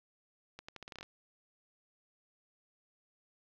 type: accelerating click train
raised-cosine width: 0.2 ms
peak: -28 dBFS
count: 10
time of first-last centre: 0.59-1.029 s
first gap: 95 ms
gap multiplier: 0.82
effects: low-pass 5000 Hz 12 dB/octave + 10-bit